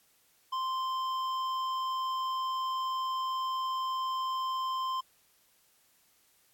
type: tone with hard clipping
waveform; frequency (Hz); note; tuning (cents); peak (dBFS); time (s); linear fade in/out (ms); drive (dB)
sine; 1043; C6; -6; -32; 0.52-5.01; 10; 9
effects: white hiss -67 dBFS RMS until 6.53 s + AAC 64 kbps